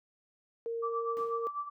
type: tone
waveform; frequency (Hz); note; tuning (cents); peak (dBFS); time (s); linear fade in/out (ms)
sine; 461.6; A#4; -17; -32; 0.66-1.47; 0
type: tone with tremolo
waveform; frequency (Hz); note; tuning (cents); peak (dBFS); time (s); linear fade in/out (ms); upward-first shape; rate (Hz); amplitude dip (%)
sine; 1164; D6; -16; -31; 0.82-1.7; 20; sine; 8.1; 75
type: noise with exponential decay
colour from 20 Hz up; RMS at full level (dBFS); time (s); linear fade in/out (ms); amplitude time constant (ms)
brown; -40; 1.17-1.58; 0; 89
effects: high-pass 300 Hz 12 dB/octave